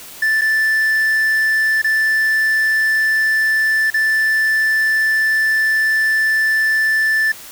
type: tone with dropouts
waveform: triangle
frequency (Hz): 1760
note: A6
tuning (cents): 0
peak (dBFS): -11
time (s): 0.22-7.32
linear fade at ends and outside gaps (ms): 5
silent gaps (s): 0.412-0.417 / 1.818-1.843 / 3.903-3.941
effects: white hiss -36 dBFS RMS until 7.51 s